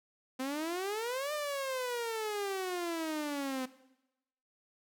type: exponential two-way sweep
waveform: sawtooth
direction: up then down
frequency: 254.5 to 606 to 254.5 Hz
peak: -30 dBFS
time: 0.39-3.66 s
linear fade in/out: 10 ms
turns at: 1.33 s
effects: noise-tail reverb RT60 0.9 s tail -17 dB re dry